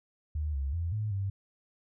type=tone with pitch steps; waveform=sine; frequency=75.9 / 68.5 / 84.5 / 107 / 98 Hz; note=D#2 / C#2 / E2 / A2 / G2; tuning=-42 / -20 / +43 / -48 / 0 cents; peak=-29 dBFS; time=0.35-1.3 s; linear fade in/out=5 ms; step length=190 ms; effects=none